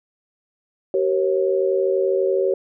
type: tone cluster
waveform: sine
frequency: 383.5 / 472 / 544 Hz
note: G4 / A#4 / C#5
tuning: -38 / +22 / -33 cents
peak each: -19 / -25 / -21 dBFS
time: 0.94-2.54 s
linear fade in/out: 2 ms
effects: none